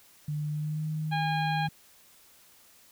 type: tone with pitch glide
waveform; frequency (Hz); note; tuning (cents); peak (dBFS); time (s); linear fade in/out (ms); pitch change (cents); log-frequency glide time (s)
sine; 149.7 to 155.25; D3 to D#3; +33 to -3; -29; 0.28-1.69; 5; +64; 0.51-0.85
type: harmonic tone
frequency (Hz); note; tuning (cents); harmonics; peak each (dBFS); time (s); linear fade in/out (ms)
815; G#5; -33; 1 / 2 / 3 / 4 / 5; -29 / -35 / -39 / -41 / -43; 1.11-1.68; 20
effects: white hiss -58 dBFS RMS until 2.91 s